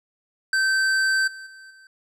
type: tone with level steps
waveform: square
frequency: 1550 Hz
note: G6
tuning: 20 cents flat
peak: -19 / -37 / -43 / -48 dBFS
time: 0.53-1.87 s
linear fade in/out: 2 ms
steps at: 1.27 / 1.46 / 1.7 s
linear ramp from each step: 10 ms
effects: low-pass 8000 Hz 12 dB/octave